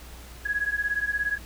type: beating tone pair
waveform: sine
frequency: 1661.2 / 1678.2 Hz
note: G#6 / G#6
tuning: 0 / +18 cents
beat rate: 17 Hz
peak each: -27 / -28 dBFS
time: 0.45-1.38 s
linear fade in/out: 10 ms
effects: added 60 Hz sine -43 dBFS peak until 1.45 s + pink hiss -47 dBFS RMS until 1.45 s